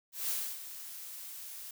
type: noise with ADSR envelope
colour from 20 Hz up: blue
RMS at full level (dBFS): -33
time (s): 0.12-1.71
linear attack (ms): 170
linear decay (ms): 290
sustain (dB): -12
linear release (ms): 3
effects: none